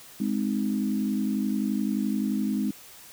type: chord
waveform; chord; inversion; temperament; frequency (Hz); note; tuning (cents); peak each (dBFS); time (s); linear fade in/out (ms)
sine; Ab major; none; equal with one note detuned; 207.7 / 259.1 / 311.1; Ab3 / C4 / Eb4; 0 / -17 / 0; -26 / -29 / -32; 0.2-2.71; 5
effects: white hiss -48 dBFS RMS until 3.12 s